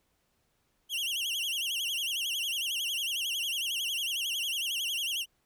40% pulse tone with vibrato, 3017 Hz, F#7, 33 cents sharp, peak -29 dBFS, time 0.89-5.26 s, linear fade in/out 50 ms, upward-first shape sine, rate 11 Hz, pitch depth 180 cents each way, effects pink hiss -74 dBFS RMS until 5.45 s

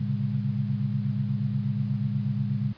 sine tone cluster, 112.1 / 132 / 140.3 / 203 Hz, A2 / C3 / C#3 / G#3, +33 / +16 / +21 / -39 cents, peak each -30 dBFS, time 0-2.73 s, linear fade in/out 10 ms, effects pink hiss -53 dBFS RMS until 2.77 s + resampled to 11025 Hz

